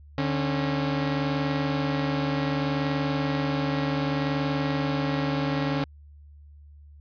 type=tone pair together; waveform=sawtooth; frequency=146.83 / 273 Hz; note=D3 / C#4; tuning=0 / -26 cents; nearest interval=major seventh; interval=1074 cents; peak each=-23 dBFS; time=0.18-5.84 s; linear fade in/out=0 ms; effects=added 73 Hz sine -46 dBFS peak until 7 s + resampled to 11025 Hz